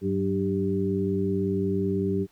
harmonic tone with a mistuned harmonic, 98 Hz, G2, in tune, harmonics 1 / 2 / 3 / 4, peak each -31 / -27 / -31 / -27 dBFS, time 0.01-2.27 s, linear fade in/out 50 ms, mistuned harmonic 2, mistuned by -67 cents, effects pink hiss -63 dBFS RMS until 2.31 s

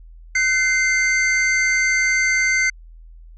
square tone pair together, 1516.9 / 2086 Hz, F#6 / C7, +43 / -6 cents, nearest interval tritone, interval 551 cents, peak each -23 / -17 dBFS, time 0.35-2.7 s, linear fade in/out 5 ms, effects added 41 Hz sine -39 dBFS peak until 3.37 s + resampled to 16000 Hz

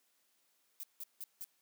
violet noise bursts, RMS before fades -44 dBFS, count 4, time 0.8-1.442 s, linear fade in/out 0 ms, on 33 ms, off 170 ms, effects white hiss -75 dBFS RMS until 1.61 s + high-pass 200 Hz 12 dB/octave

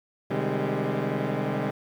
15% pulse chord, Ab major seventh, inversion first, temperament equal with one note detuned, 130.81 / 152.8 / 196 / 207.7 Hz, C3 / Eb3 / G3 / Ab3, 0 / -31 / 0 / 0 cents, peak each -24 / -24 / -26 / -25 dBFS, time 0.3-1.71 s, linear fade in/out 10 ms, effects low-pass 2000 Hz 12 dB/octave + 9-bit

